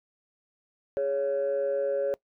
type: tone pair together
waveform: sine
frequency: 415.4 / 557.1 Hz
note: G#4 / C#5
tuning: 0 / +9 cents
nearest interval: perfect fourth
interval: 509 cents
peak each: -29 / -24 dBFS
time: 0.97-2.14 s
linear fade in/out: 0 ms
effects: noise-tail reverb RT60 0.1 s tail -23 dB re dry + tanh soft clip ceiling -21 dBFS